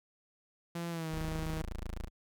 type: tone with pitch glide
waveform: sawtooth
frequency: 170 to 158.62 Hz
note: F3 to D#3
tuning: -46 to +34 cents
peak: -32 dBFS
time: 0.75-1.62 s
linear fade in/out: 5 ms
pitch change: -120 cents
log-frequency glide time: 0.9-1.09 s
type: tone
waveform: 20% pulse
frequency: 27.73 Hz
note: A0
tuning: 14 cents sharp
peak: -33 dBFS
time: 1.1-2.1 s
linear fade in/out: 50 ms
effects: none